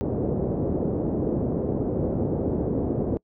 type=low-pass noise; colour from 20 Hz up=white; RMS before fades=-25 dBFS; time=0.01-3.17 s; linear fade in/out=0 ms; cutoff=470 Hz; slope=24 dB/octave; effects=noise-tail reverb RT60 0.1 s tail -26 dB re dry + high-pass 60 Hz 12 dB/octave